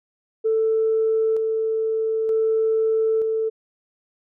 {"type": "tone with tremolo", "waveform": "sine", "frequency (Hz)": 443, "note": "A4", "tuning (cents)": 12, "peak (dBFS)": -16, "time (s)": [0.44, 3.5], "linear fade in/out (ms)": 20, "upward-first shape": "square", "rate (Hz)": 0.54, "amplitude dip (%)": 30, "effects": ["tanh soft clip ceiling -12 dBFS"]}